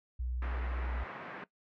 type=tone; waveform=sine; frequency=61.5 Hz; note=B1; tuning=7 cents flat; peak=-33 dBFS; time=0.19-1.04 s; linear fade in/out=10 ms
type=band-pass noise; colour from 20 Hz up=white; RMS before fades=-45 dBFS; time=0.42-1.44 s; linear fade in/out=2 ms; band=130 to 1900 Hz; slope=24 dB/octave
effects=noise-tail reverb RT60 0.1 s tail -18 dB re dry